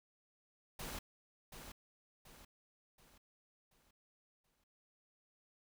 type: noise with echo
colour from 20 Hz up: pink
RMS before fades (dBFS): -45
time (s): 0.79-0.99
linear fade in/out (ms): 5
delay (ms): 730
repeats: 5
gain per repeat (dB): -7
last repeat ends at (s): 4.64
effects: none